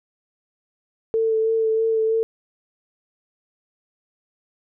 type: tone with vibrato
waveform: sine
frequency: 445.4 Hz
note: A4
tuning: 21 cents sharp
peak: -17 dBFS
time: 1.14-2.23 s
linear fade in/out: 0 ms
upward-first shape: sine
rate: 3.1 Hz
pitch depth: 18 cents each way
effects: none